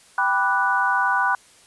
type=chord; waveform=sine; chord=G major seventh; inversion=none; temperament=equal; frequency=784 / 987.8 / 1174.7 / 1480 Hz; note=G5 / B5 / D6 / F#6; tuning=0 / 0 / 0 / 0 cents; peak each=-25 / -22 / -26 / -21 dBFS; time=0.18-1.35 s; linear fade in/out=2 ms; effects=white hiss -52 dBFS RMS until 1.66 s + resampled to 24000 Hz